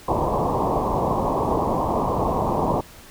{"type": "low-pass noise", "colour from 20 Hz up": "white", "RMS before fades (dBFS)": -22, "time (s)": [0.08, 2.81], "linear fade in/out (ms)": 5, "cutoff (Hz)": 1100, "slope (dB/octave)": 96, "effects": ["pink hiss -45 dBFS RMS until 3.1 s"]}